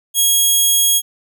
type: tone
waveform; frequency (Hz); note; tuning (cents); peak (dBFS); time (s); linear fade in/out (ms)
10% pulse; 3300; G#7; -12; -3; 0.14-1.02; 50
effects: none